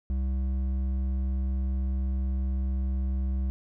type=tone with hard clipping; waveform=sine; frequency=65.41 Hz; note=C2; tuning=in tune; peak=-27 dBFS; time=0.1-3.5 s; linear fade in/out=0 ms; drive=7 dB; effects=none